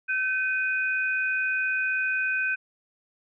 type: tone pair together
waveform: sine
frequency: 1534.2 / 2489 Hz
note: G6 / D#7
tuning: -38 / 0 cents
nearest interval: minor sixth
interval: 838 cents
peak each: -25 / -28 dBFS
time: 0.08-2.56 s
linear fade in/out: 20 ms
effects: none